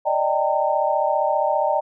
sine chord, Eb major seventh, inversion third, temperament equal with one note detuned, 587.3 / 622.3 / 784 / 913.1 Hz, D5 / Eb5 / G5 / Bb5, 0 / 0 / 0 / -36 cents, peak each -23 dBFS, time 0.05-1.81 s, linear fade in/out 20 ms, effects none

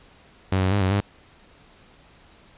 sawtooth tone with pitch steps, 94.6 / 93.6 / 101.4 / 93.9 / 100.9 Hz, F#2 / F#2 / G#2 / F#2 / G#2, +39 / +20 / -41 / +26 / -49 cents, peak -15 dBFS, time 0.52-1.005 s, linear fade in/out 5 ms, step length 97 ms, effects pink hiss -53 dBFS RMS until 2.57 s + resampled to 8000 Hz

